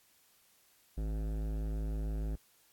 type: tone with hard clipping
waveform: sine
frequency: 53.2 Hz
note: G#1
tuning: 42 cents sharp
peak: -35 dBFS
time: 0.97-2.36 s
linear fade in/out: 10 ms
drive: 16 dB
effects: white hiss -67 dBFS RMS until 2.72 s + AAC 64 kbps